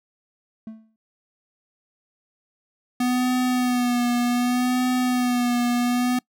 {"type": "tone with exponential decay", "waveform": "triangle", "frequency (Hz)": 220.7, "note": "A3", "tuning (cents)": 5, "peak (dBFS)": -28, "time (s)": [0.67, 0.96], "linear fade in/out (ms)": 2, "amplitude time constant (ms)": 62}
{"type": "tone with vibrato", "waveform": "square", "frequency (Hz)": 246.9, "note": "B3", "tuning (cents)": 0, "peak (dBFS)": -20, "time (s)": [3, 6.19], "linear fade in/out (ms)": 5, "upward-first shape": "sine", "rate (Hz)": 0.66, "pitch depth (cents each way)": 36}
{"effects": ["noise-tail reverb RT60 0.1 s tail -24 dB re dry"]}